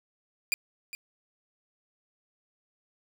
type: tone with echo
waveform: sawtooth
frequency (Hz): 2402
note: D7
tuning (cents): +38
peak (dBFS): -21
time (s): 0.52-0.54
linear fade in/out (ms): 0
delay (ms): 410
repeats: 1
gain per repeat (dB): -13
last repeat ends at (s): 0.95
effects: none